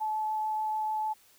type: tone with vibrato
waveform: sine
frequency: 864 Hz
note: A5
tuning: 32 cents flat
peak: -28 dBFS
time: 0-1.14 s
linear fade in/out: 20 ms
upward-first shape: triangle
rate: 6.8 Hz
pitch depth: 9 cents each way
effects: white hiss -61 dBFS RMS until 1.38 s